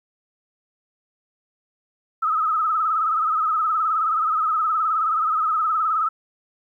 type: tone with vibrato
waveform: sine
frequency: 1278 Hz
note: D#6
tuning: 46 cents sharp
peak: -18 dBFS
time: 2.22-6.09 s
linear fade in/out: 10 ms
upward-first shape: sine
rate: 19 Hz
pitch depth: 73 cents each way
effects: 10-bit